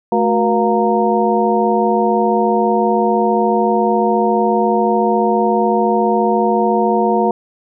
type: tone cluster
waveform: sine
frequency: 216.2 / 370.3 / 476.2 / 702 / 926 Hz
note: A3 / F#4 / A#4 / F5 / A#5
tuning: -30 / +1 / +37 / +9 / -12 cents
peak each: -18 dBFS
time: 0.12-7.31 s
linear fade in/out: 2 ms
effects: none